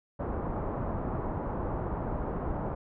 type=low-pass noise; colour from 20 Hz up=pink; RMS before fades=-33 dBFS; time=0.19-2.75 s; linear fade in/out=10 ms; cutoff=1100 Hz; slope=24 dB/octave; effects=none